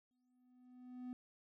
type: tone with exponential growth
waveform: triangle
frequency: 250 Hz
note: B3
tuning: 21 cents sharp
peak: -40 dBFS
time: 0.11-1.13 s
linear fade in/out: 0 ms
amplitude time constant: 220 ms
effects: none

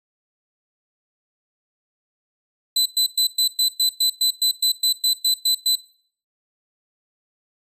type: tone bursts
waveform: sawtooth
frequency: 4018 Hz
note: B7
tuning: 29 cents sharp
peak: -13 dBFS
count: 15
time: 2.76-5.755 s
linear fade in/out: 5 ms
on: 97 ms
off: 110 ms
effects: noise-tail reverb RT60 0.5 s tail -19 dB re dry + resampled to 32000 Hz

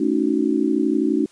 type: chord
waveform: sine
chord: D# half-diminished seventh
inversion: second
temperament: equal with one note detuned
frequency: 220 / 278.8 / 311.1 / 370 Hz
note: A3 / C#4 / D#4 / F#4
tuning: 0 / +10 / 0 / 0 cents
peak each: -24 / -21 / -21 / -24 dBFS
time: 0-1.26 s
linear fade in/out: 5 ms
effects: white hiss -54 dBFS RMS until 1.31 s + resampled to 22050 Hz

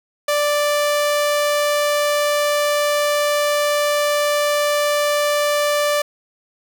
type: tone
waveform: sawtooth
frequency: 587.3 Hz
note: D5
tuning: in tune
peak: -12 dBFS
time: 0.28-6.02 s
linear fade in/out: 5 ms
effects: none

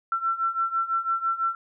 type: beating tone pair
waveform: sine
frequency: 1344 / 1350 Hz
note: E6 / E6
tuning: +33 / +41 cents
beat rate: 6 Hz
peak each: -28 / -25 dBFS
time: 0.12-1.55 s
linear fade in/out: 2 ms
effects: none

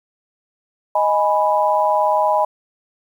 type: chord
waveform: sine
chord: G# minor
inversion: second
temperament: equal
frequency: 622.3 / 830.6 / 987.8 Hz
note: D#5 / G#5 / B5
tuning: 0 / 0 / 0 cents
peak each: -18 dBFS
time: 0.95-2.45 s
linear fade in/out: 5 ms
effects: 8-bit

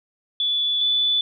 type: tone pair in turn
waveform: sine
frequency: 3451 / 3477 Hz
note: A7 / A7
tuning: -34 / -21 cents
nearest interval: unison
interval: 13 cents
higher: second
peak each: -19 / -17 dBFS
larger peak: second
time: 0.4-0.81 / 0.81-1.21 s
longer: first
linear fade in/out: 2 ms
effects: none

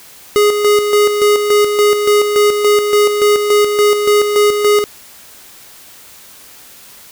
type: tone with tremolo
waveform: square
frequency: 415.3 Hz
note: G#4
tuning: in tune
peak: -8 dBFS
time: 0.36-4.84 s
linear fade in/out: 0 ms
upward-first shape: square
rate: 3.5 Hz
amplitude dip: 50%
effects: white hiss -39 dBFS RMS until 7.11 s

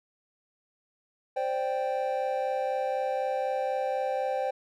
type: chord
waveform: triangle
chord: C suspended second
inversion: none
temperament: equal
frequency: 523.3 / 587.3 / 784 Hz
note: C5 / D5 / G5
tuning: 0 / 0 / 0 cents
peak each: -28 / -32 / -29 dBFS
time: 1.36-4.51 s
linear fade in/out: 10 ms
effects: none

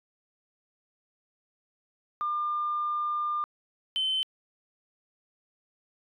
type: tone pair in turn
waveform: sine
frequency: 1200 / 3069 Hz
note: D6 / G7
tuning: +37 / -37 cents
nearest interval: octave + major third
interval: 1626 cents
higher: second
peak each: -26 / -24 dBFS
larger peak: second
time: 2.21-3.44 / 3.96-4.23 s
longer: first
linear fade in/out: 0 ms
effects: tanh soft clip ceiling -21 dBFS

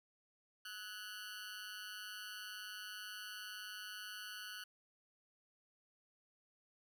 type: tone with amplitude modulation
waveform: 20% pulse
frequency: 1480 Hz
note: F#6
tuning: in tune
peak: -38 dBFS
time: 0.65-4.64 s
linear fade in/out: 5 ms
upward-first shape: sine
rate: 199 Hz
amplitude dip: 80%
effects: none

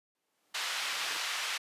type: noise with exponential growth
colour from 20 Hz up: pink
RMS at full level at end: -44 dBFS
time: 0.15-1.17 s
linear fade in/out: 1 ms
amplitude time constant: 220 ms
type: band-pass noise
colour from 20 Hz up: white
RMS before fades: -35 dBFS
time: 0.54-1.58 s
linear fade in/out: 10 ms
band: 1000 to 4000 Hz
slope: 12 dB/octave
effects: high-pass 300 Hz 12 dB/octave + resampled to 32000 Hz

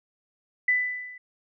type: tone with level ramp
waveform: sine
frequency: 1993 Hz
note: B6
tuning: 15 cents sharp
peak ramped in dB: -17 to -42 dBFS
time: 0.68-1.18 s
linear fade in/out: 5 ms
effects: none

